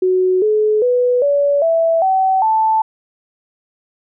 sine tone with pitch steps, 370 / 427.5 / 493.9 / 570.6 / 659.3 / 761.7 / 880 Hz, F#4 / A4 / B4 / C#5 / E5 / G5 / A5, 0 / -50 / 0 / +50 / 0 / -50 / 0 cents, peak -11 dBFS, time 0.02-2.82 s, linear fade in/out 5 ms, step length 400 ms, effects none

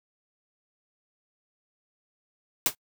white noise with exponential decay, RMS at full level -18 dBFS, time 2.66-2.75 s, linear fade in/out 1 ms, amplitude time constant 18 ms, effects noise-tail reverb RT60 0.1 s tail -26 dB re dry

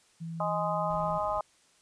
sine tone, 164.81 Hz, E3, in tune, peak -35 dBFS, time 0.2-1.19 s, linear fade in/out 20 ms
harmonic tone, 207.7 Hz, G#3, in tune, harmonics 3 / 4 / 5 / 6, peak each -32 / -33 / -34 / -35 dBFS, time 0.4-1.41 s, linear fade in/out 2 ms
brown noise, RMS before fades -48 dBFS, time 0.9-1.4 s, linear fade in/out 5 ms
effects white hiss -64 dBFS RMS until 1.81 s + resampled to 22050 Hz

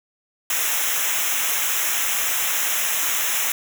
white noise with comb filter, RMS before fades -22 dBFS, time 0.5-3.52 s, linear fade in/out 2 ms, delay 0.22 ms, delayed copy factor -0.95, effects none

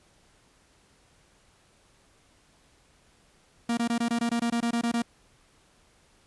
45% pulse tone bursts, 234.6 Hz, A#3, 11 cents sharp, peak -24 dBFS, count 13, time 3.69-5.021 s, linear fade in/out 5 ms, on 83 ms, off 21 ms, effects pink hiss -62 dBFS RMS until 6.26 s + resampled to 24000 Hz

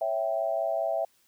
sine chord, C# diminished, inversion none, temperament equal, 554.4 / 659.3 / 784 Hz, C#5 / E5 / G5, 0 / 0 / 0 cents, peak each -33 / -27 / -33 dBFS, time 0.01-1.05 s, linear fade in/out 5 ms, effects white hiss -66 dBFS RMS until 1.27 s

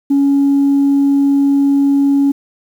sine tone, 279.4 Hz, C#4, 14 cents sharp, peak -7 dBFS, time 0.1-2.32 s, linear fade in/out 10 ms, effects tanh soft clip ceiling -6 dBFS + 7-bit

